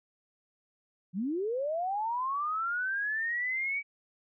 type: linear sweep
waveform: sine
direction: up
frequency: 164.81 to 2286 Hz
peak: -29 dBFS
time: 1.13-3.83 s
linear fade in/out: 50 ms
effects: none